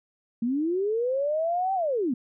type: linear two-way sweep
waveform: sine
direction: up then down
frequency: 223.7 to 782 to 223.7 Hz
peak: -23 dBFS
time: 0.42-2.14 s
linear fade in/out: 5 ms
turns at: 1.74 s
effects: none